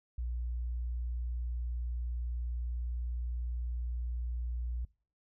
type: tone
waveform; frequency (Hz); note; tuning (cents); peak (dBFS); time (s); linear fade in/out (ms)
sine; 59.9; A#1; +48; -32; 0.18-4.85; 5
effects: noise-tail reverb RT60 0.4 s tail -23 dB re dry + tanh soft clip ceiling -29 dBFS